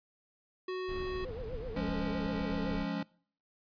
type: tone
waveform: square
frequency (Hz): 370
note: F#4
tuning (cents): 0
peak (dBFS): -35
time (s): 0.68-1.25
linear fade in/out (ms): 5
type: noise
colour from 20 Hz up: brown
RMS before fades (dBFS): -42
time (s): 0.88-2.85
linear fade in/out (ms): 10
type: tone with vibrato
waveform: sine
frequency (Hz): 473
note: A#4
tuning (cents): +25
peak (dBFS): -40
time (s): 1.24-2.78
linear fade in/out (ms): 10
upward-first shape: sine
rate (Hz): 7.8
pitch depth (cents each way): 160
type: chord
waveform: square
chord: Db major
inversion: first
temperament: equal with one note detuned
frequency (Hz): 175.52 / 207.7 / 277.2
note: F3 / Ab3 / Db4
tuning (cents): +9 / 0 / 0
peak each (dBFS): -38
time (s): 1.76-3.03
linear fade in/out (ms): 5
effects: noise-tail reverb RT60 0.5 s tail -23 dB re dry + resampled to 11025 Hz